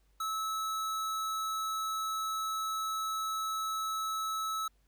square tone, 1300 Hz, E6, 24 cents flat, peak -33 dBFS, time 0.2-4.68 s, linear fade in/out 5 ms, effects added 50 Hz sine -66 dBFS peak until 4.87 s + pink hiss -75 dBFS RMS until 4.87 s

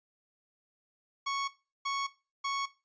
sawtooth tone bursts, 1108 Hz, C#6, 1 cent flat, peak -27 dBFS, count 3, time 1.26-2.66 s, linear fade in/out 10 ms, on 220 ms, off 370 ms, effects noise-tail reverb RT60 0.3 s tail -17 dB re dry + resampled to 16000 Hz

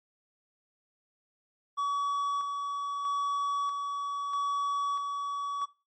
triangle tone with tremolo, 1135 Hz, C#6, 41 cents sharp, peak -25 dBFS, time 1.77-5.66 s, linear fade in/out 20 ms, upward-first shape square, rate 0.78 Hz, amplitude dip 35%, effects noise-tail reverb RT60 0.3 s tail -18 dB re dry + MP3 32 kbps

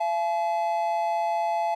triangle tone pair together, 680.5 / 856 Hz, F5 / A5, -45 / -48 cents, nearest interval major third, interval 397 cents, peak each -24 dBFS, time 0-1.75 s, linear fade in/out 10 ms, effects none

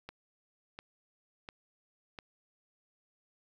click train, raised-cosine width 0.3 ms, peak -27 dBFS, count 4, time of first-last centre 0.09-2.188 s, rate 1.43 Hz, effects 10-bit

